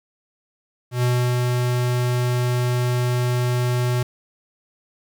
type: tone with ADSR envelope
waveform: square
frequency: 123.47 Hz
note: B2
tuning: in tune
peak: -17 dBFS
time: 0.91-4.03 s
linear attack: 120 ms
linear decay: 320 ms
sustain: -2 dB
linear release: 5 ms
effects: 9-bit